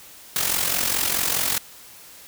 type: noise with amplitude modulation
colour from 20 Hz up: white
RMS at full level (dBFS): -20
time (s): 0.36-1.58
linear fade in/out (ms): 0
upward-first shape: sine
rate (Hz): 44.8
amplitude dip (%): 65
effects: white hiss -45 dBFS RMS until 2.27 s